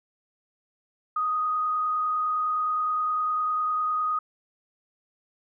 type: tone with frequency modulation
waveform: sine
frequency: 1244.5 Hz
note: D#6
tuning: in tune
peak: -23 dBFS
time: 1.16-4.19 s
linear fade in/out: 5 ms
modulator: 29.8 Hz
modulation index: 0.5
effects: none